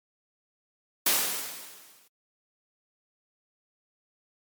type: noise with exponential decay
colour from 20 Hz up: white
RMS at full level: -21 dBFS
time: 1.06-2.08 s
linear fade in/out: 5 ms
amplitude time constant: 220 ms
effects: high-pass 200 Hz 12 dB/octave + MP3 96 kbps